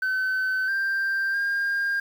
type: tone with pitch steps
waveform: sine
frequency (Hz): 1524 / 1580 / 1608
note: G6 / G6 / G6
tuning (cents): -49 / +13 / +44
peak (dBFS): -20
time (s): 0.02-2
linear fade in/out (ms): 5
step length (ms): 660
effects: tanh soft clip ceiling -21 dBFS + 8-bit